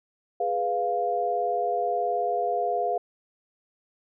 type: chord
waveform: sine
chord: F diminished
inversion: first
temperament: equal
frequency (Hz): 415.3 / 493.9 / 698.5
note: Ab4 / Cb5 / F5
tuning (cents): 0 / 0 / 0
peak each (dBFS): -30 / -30 / -25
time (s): 0.4-2.98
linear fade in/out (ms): 5
effects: none